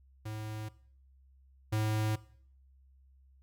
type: tone pair in turn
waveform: square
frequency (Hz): 108.1 / 108.1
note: A2 / A2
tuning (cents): -30 / -30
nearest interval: unison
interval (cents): 0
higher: neither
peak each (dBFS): -38 / -29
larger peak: second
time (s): 0.25-0.69 / 1.72-2.16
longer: neither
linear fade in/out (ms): 10
effects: noise-tail reverb RT60 0.6 s tail -20 dB re dry + added 66 Hz sine -59 dBFS peak until 3.42 s